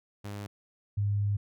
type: tone pair in turn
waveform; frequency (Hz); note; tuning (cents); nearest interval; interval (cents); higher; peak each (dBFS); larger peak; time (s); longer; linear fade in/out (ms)
sawtooth / sine; 102 / 102; G#2 / G#2; -31 / -31; unison; 0; neither; -33 / -25; second; 0.24-0.47 / 0.97-1.37; second; 10
effects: none